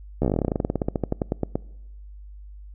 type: slowing click train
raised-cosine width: 2 ms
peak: -9 dBFS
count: 28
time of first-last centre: 0.22-1.555 s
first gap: 13 ms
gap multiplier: 1.09
effects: noise-tail reverb RT60 1.0 s tail -24 dB re dry + added 50 Hz sine -39 dBFS peak until 2.74 s